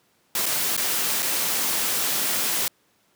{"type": "noise with dropouts", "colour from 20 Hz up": "white", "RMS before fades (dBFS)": -24, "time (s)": [0.35, 2.68], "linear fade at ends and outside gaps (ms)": 2, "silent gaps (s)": [[0.458, 0.462], [0.767, 0.776], [1.223, 1.227]], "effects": ["pink hiss -64 dBFS RMS until 3.15 s", "high-pass 150 Hz 12 dB/octave"]}